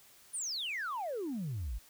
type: exponential sweep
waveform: sine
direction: down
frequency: 9950 to 46.69 Hz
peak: -33 dBFS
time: 0.33-1.79 s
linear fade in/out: 20 ms
effects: tanh soft clip ceiling -32 dBFS + white hiss -60 dBFS RMS until 1.89 s